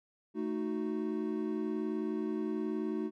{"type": "chord", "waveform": "triangle", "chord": "D# diminished", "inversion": "second", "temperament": "equal", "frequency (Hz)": [220, 311.1, 370], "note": ["A3", "D#4", "F#4"], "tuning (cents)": [0, 0, 0], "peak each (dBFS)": [-35, -34, -35], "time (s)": [0.34, 3.11], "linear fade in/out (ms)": 50, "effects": []}